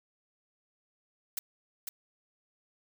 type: noise with echo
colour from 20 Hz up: blue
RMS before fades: -34 dBFS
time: 1.37-1.39 s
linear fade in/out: 2 ms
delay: 500 ms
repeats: 1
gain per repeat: -4 dB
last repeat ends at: 1.89 s
effects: none